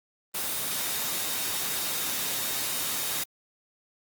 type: tone in noise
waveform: sine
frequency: 3714 Hz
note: A#7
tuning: 7 cents flat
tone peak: -41 dBFS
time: 0.34-3.24 s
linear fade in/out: 10 ms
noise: white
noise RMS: -30 dBFS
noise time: 0.34-3.24 s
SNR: -14 dB
effects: high-pass 100 Hz 12 dB/octave + Opus 24 kbps